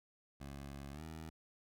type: tone with pitch glide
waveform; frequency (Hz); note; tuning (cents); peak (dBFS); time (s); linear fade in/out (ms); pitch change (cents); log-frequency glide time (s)
15% pulse; 69.7 to 79.6; C#2 to D#2; +10 to +40; -40; 0.4-1.3; 10; +230; 0.92-1.02
effects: none